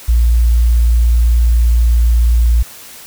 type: tone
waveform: sine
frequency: 58.27 Hz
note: A#1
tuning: in tune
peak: -7 dBFS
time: 0.08-2.63 s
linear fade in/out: 10 ms
effects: white hiss -35 dBFS RMS until 3.06 s